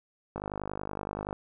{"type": "click train", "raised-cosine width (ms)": 1, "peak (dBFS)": -20, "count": 50, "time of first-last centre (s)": [0.36, 1.328], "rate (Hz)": 50.6, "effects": []}